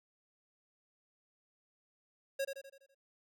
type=tone with echo; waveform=square; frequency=546 Hz; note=C#5; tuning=26 cents flat; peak=-33 dBFS; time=2.39-2.45 s; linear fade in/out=10 ms; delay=83 ms; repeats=6; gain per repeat=-6 dB; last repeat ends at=2.948 s; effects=none